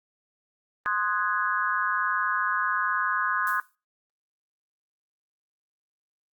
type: chord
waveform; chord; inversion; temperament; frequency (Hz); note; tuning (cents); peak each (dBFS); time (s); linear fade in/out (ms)
sine; Ab dominant seventh; first; equal; 1046.5 / 1244.5 / 1480 / 1661.2; C6 / Eb6 / Gb6 / Ab6; 0 / 0 / 0 / 0; -29; 0.86-3.6; 0
type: noise with exponential decay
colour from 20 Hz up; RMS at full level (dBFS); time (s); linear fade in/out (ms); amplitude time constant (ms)
violet; -36; 3.47-3.75; 1; 60
effects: noise-tail reverb RT60 0.3 s tail -25 dB re dry + Opus 32 kbps